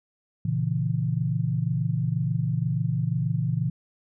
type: chord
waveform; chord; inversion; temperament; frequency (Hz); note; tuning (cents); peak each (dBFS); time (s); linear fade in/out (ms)
sine; A# diminished; none; equal; 116.54 / 138.59 / 164.81; A#2 / C#3 / E3; 0 / 0 / 0; -27; 0.45-3.7; 5
effects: none